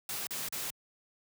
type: noise bursts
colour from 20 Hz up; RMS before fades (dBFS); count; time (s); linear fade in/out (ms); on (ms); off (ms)
white; -37; 3; 0.09-0.704; 2; 180; 37
effects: high-pass 80 Hz 12 dB/octave